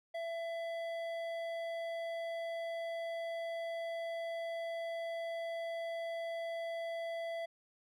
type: tone with hard clipping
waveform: sine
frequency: 668 Hz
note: E5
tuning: 23 cents sharp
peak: -39 dBFS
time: 0.14-7.46 s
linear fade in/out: 10 ms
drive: 10 dB
effects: none